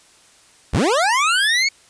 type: linear sweep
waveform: 25% pulse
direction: up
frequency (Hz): 36.71 to 2242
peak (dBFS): -11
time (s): 0.73-1.69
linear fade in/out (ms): 10
effects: white hiss -51 dBFS RMS until 1.89 s + resampled to 22050 Hz

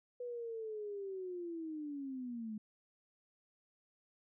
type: linear sweep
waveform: sine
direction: down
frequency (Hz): 493.9 to 210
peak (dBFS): -40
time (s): 0.2-2.58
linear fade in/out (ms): 5
effects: none

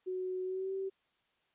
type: tone with pitch glide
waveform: sine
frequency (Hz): 370 to 385.3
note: F#4 to G4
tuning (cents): 0 to -30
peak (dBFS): -34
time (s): 0.06-0.9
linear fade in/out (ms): 20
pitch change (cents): +70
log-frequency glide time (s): 0.44-0.73
effects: white hiss -75 dBFS RMS until 1.54 s + resampled to 8000 Hz

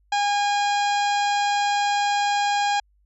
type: harmonic tone with a mistuned harmonic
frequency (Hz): 816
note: G#5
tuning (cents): -31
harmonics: 1 / 2 / 3 / 4 / 5 / 6 / 7 / 8 / 9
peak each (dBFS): -20 / -29 / -32 / -33 / -34 / -38 / -42 / -44 / -40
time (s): 0.12-2.8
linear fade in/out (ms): 5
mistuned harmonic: 6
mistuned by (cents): +21
effects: added 50 Hz sine -59 dBFS peak until 3.05 s

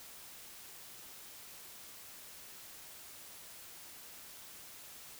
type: silence
effects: white hiss -52 dBFS RMS until 5.19 s

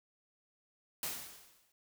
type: noise with exponential decay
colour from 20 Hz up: white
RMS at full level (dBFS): -36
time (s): 1.03-1.72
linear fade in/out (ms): 2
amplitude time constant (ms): 150
effects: none

